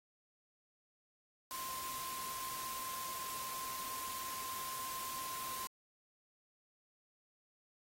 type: tone in noise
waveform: sine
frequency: 1046.5 Hz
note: C6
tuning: in tune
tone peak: -44 dBFS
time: 1.51-5.67 s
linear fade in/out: 0 ms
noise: white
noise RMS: -45 dBFS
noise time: 1.51-5.67 s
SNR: -2 dB
effects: AAC 48 kbps